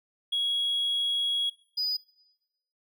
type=tone pair in turn; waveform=triangle; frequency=3322 / 4956 Hz; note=G#7 / D#8; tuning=0 / -8 cents; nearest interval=perfect fifth; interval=692 cents; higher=second; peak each=-22 / -24 dBFS; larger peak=first; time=0.32-1.5 / 1.77-1.97 s; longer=first; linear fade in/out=10 ms; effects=noise-tail reverb RT60 1.0 s tail -24 dB re dry + tanh soft clip ceiling -21 dBFS